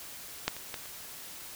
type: clicks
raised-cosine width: 0.2 ms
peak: -9 / -24 / -18 / -30 dBFS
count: 4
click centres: 0.48 / 0.566 / 0.742 / 0.857 s
effects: white hiss -45 dBFS RMS until 1.55 s